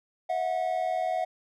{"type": "tone pair together", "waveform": "triangle", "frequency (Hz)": [648.7, 729], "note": ["E5", "F#5"], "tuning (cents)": [-28, -26], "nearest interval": "major second", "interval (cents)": 202, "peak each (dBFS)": [-28, -26], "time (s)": [0.29, 1.25], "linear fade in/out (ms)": 10, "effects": []}